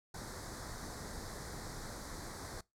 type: band-stop noise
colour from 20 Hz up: pink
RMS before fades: -45 dBFS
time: 0.14-2.61 s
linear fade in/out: 5 ms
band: 2000 to 3900 Hz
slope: 48 dB/octave
effects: noise-tail reverb RT60 0.2 s tail -22 dB re dry + low-pass 10000 Hz 12 dB/octave